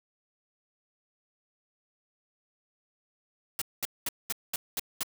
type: noise bursts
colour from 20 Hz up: white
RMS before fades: -31 dBFS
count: 7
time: 3.59-5.032 s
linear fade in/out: 2 ms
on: 26 ms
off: 210 ms
effects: none